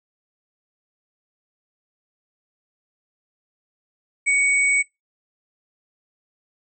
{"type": "tone pair together", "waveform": "sine", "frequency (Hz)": [2237, 8034], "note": ["C#7", "B8"], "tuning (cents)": [15, 29], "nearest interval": "octave + minor seventh", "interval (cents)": 2214, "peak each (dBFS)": [-16, -24], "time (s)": [4.26, 4.83], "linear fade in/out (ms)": 20, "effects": ["noise-tail reverb RT60 0.2 s tail -24 dB re dry"]}